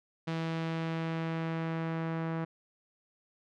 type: tone with low-pass filter sweep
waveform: sawtooth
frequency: 163.3 Hz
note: E3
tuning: 16 cents flat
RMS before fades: -34 dBFS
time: 0.27-2.45 s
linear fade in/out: 10 ms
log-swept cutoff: 3800 to 1600 Hz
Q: 1
effects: none